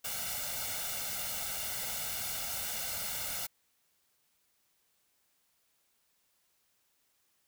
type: noise with comb filter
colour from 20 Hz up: white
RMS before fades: -37 dBFS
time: 0.04-3.47 s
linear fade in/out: 10 ms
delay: 1.4 ms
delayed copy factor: +0.75
effects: white hiss -74 dBFS RMS until 7.47 s